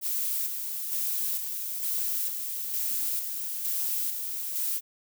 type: noise with tremolo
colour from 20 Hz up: violet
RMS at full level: -29 dBFS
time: 0.01-4.81 s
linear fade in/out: 50 ms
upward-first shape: square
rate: 1.1 Hz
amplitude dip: 40%
effects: none